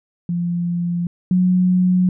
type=tone pair in turn; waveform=sine; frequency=173.4 / 182.24 Hz; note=F3 / F#3; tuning=-12 / -26 cents; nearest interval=minor second; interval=86 cents; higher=second; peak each=-18 / -12 dBFS; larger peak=second; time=0.29-1.07 / 1.31-2.09 s; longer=neither; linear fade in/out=2 ms; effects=none